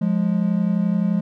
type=tone pair together; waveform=triangle; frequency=176.4 / 208 Hz; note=F3 / G#3; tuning=+18 / +3 cents; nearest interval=minor third; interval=285 cents; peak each=-18 dBFS; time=0.01-1.21 s; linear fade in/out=10 ms; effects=none